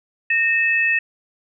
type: tone pair together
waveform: sine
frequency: 1842 / 2605 Hz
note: A#6 / E7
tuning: -21 / -21 cents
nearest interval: tritone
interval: 600 cents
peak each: -18 dBFS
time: 0.3-0.99 s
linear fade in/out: 5 ms
effects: none